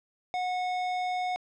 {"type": "tone with tanh clipping", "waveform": "sine", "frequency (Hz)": 730, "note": "F#5", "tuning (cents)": -24, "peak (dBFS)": -30, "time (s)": [0.34, 1.36], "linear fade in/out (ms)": 0, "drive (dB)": 16, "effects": ["low-pass 6000 Hz 12 dB/octave"]}